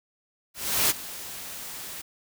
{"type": "noise with ADSR envelope", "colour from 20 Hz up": "white", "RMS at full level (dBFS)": -21, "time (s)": [0.54, 2.02], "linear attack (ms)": 360, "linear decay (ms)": 24, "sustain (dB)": -17, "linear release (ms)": 11, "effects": []}